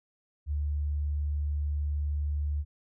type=tone; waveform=sine; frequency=73.42 Hz; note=D2; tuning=in tune; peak=-27 dBFS; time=0.46-2.65 s; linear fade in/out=50 ms; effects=none